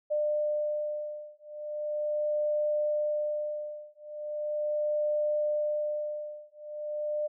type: beating tone pair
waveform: sine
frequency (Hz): 599 / 599.39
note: D5 / D5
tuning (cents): +34 / +35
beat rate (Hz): 0.39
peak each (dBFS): -31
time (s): 0.1-7.28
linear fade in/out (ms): 20
effects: none